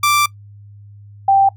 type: tone pair in turn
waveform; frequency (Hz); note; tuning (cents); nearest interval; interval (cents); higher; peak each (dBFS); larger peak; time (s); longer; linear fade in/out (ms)
sawtooth / sine; 1174.7 / 784; D6 / G5; 0 / 0; perfect fifth; 700; first; -8; neither; 0.03-0.26 / 1.28-1.49; first; 5
effects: noise-tail reverb RT60 0.1 s tail -20 dB re dry + added 102 Hz sine -37 dBFS peak until 1.56 s